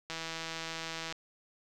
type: click train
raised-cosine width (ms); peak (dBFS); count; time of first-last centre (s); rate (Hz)
0.2; -21; 168; 0.1-1.125; 163
effects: none